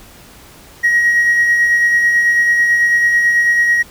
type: tone with tremolo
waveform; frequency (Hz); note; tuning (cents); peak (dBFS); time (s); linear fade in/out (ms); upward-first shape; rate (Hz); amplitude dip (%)
triangle; 1895; A#6; +28; -5; 0.83-3.83; 20; sine; 9.1; 40
effects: tanh soft clip ceiling -5 dBFS + pink hiss -41 dBFS RMS until 3.9 s